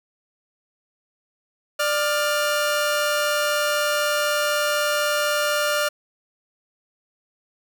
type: tone pair together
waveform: sawtooth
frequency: 592 / 1408 Hz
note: D5 / F6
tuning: +14 / +14 cents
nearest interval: octave + minor third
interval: 1500 cents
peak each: -18 / -20 dBFS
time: 1.79-5.89 s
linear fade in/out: 10 ms
effects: none

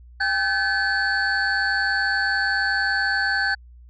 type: tone cluster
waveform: sine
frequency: 797 / 1533 / 1722 / 4453 Hz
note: G5 / G6 / A6 / C#8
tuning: +28 / -39 / -38 / +7 cents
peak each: -28 / -21 / -24 / -28 dBFS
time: 0.2-3.55 s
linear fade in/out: 10 ms
effects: tanh soft clip ceiling -12 dBFS + added 60 Hz sine -43 dBFS peak until 3.89 s

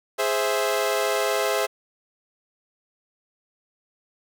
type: chord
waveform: sawtooth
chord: Ab augmented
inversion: none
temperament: equal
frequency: 415.3 / 523.3 / 659.3 Hz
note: Ab4 / C5 / E5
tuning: 0 / 0 / 0 cents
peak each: -22 dBFS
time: 0.18-1.67 s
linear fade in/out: 20 ms
effects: none

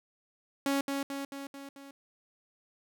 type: tone with echo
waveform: sawtooth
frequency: 277.2 Hz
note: C#4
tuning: in tune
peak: -23 dBFS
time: 0.66-0.81 s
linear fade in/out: 2 ms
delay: 220 ms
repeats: 5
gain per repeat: -4 dB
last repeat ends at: 1.91 s
effects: none

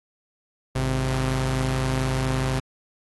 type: tone pair together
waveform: sawtooth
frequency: 51.75 / 130.81 Hz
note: G#1 / C3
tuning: -5 / 0 cents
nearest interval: octave + major third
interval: 1605 cents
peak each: -24 / -19 dBFS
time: 0.75-2.6 s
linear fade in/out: 10 ms
effects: AAC 32 kbps

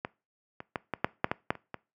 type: clicks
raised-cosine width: 0.5 ms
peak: -17 / -24 / -15 / -15 / -8 / -8 / -12 / -10 / -28 / -21 dBFS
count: 10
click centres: 0.049 / 0.604 / 0.758 / 0.937 / 1.045 / 1.244 / 1.315 / 1.505 / 1.553 / 1.743 s
effects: noise-tail reverb RT60 0.3 s tail -22 dB re dry + high-pass 100 Hz 12 dB/octave

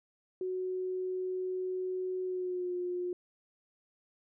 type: tone with pitch glide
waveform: sine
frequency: 370 to 357.4 Hz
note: F#4 to F4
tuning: 0 to +40 cents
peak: -32 dBFS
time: 0.41-3.13 s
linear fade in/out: 2 ms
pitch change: -60 cents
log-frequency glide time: 2.24-2.74 s
effects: none

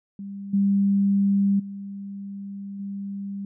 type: tone with level steps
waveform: sine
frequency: 198.6 Hz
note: G3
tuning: 23 cents sharp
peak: -32 / -17 / -32 / -29 dBFS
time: 0.19-3.45 s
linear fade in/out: 2 ms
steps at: 0.53 / 1.59 / 2.79 s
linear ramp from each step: 10 ms
effects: none

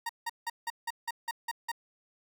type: tone bursts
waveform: 30% pulse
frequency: 932.3 Hz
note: A#5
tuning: in tune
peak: -29 dBFS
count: 9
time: 0.06-1.717 s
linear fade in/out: 5 ms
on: 33 ms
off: 170 ms
effects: none

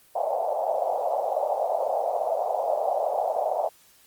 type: band-pass noise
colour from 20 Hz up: white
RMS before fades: -26 dBFS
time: 0.15-3.69 s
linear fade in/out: 10 ms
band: 560 to 750 Hz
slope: 48 dB/octave
effects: white hiss -57 dBFS RMS until 4.06 s + Opus 24 kbps

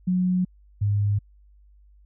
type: tone pair in turn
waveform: sine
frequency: 182.4 / 102.37 Hz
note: F#3 / G#2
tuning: -24 / -24 cents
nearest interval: minor seventh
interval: 1000 cents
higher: first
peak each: -19 dBFS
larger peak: neither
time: 0.07-0.45 / 0.81-1.19 s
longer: neither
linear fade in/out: 10 ms
effects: added 50 Hz sine -51 dBFS peak until 2.05 s

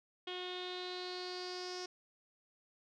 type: tone with low-pass filter sweep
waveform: sawtooth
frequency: 362.8 Hz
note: F#4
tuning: 34 cents flat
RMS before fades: -43 dBFS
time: 0.27-1.86 s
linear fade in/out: 5 ms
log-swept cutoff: 3300 to 5400 Hz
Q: 7
effects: none

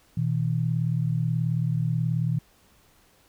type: tone pair together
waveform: sine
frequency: 121.47 / 160 Hz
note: B2 / D#3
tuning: -28 / +49 cents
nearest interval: perfect fourth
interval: 477 cents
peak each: -25 dBFS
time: 0.17-2.39 s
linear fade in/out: 5 ms
effects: pink hiss -60 dBFS RMS until 3.28 s

